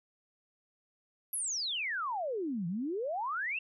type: exponential two-way sweep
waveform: sine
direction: down then up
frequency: 11750 to 162.8 to 2792 Hz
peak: -32 dBFS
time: 1.33-3.59 s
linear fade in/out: 5 ms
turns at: 2.67 s
effects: none